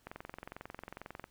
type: click train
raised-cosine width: 0.5 ms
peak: -28 dBFS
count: 27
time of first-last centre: 0.07-1.241 s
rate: 22.2 Hz
effects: pink hiss -69 dBFS RMS until 1.3 s